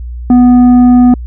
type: tone with tanh clipping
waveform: triangle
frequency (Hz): 246.9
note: B3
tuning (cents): 0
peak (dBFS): -3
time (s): 0.3-1.14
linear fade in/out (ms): 2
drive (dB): 11
effects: added 60 Hz sine -19 dBFS peak until 1.26 s